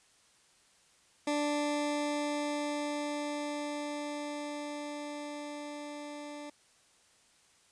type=tone with level ramp; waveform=20% pulse; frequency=293.7 Hz; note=D4; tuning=in tune; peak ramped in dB=-24 to -37 dBFS; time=1.27-6.5 s; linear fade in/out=5 ms; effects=white hiss -65 dBFS RMS until 7.71 s + resampled to 22050 Hz